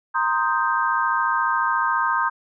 sine chord, C minor seventh, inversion third, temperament equal, 932.3 / 1046.5 / 1244.5 / 1568 Hz, Bb5 / C6 / Eb6 / G6, 0 / 0 / 0 / 0 cents, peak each -24 dBFS, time 0.14-2.3 s, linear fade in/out 20 ms, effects none

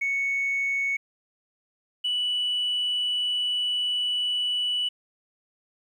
sine tone pair in turn, 2217 / 2959 Hz, C#7 / F#7, 0 / -1 cents, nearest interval perfect fourth, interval 499 cents, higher second, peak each -22 dBFS, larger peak neither, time 0.01-0.97 / 2.04-4.89 s, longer second, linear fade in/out 10 ms, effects tanh soft clip ceiling -20 dBFS + 10-bit

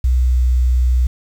sine tone with pitch glide, 62.8 to 62.19 Hz, B1 to B1, +30 to +13 cents, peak -10 dBFS, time 0.04-1.07 s, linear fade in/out 5 ms, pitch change -17 cents, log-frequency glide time 0.18-0.45 s, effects tanh soft clip ceiling -6 dBFS + 7-bit

